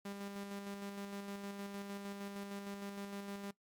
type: tone with tremolo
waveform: sawtooth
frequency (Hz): 200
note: G3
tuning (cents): +35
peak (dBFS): -38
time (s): 0.05-3.51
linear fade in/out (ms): 5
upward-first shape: square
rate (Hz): 6.5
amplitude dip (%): 35
effects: noise-tail reverb RT60 0.1 s tail -19 dB re dry + MP3 96 kbps